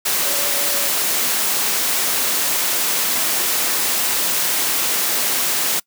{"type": "tone in noise", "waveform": "sine", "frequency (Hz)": 571, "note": "D5", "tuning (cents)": -49, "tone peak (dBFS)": -30, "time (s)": [0.25, 0.88], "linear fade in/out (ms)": 10, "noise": "white", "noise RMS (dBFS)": -19, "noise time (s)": [0.05, 5.8], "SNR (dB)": -14, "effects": ["noise-tail reverb RT60 0.1 s tail -24 dB re dry", "high-pass 200 Hz 12 dB/octave"]}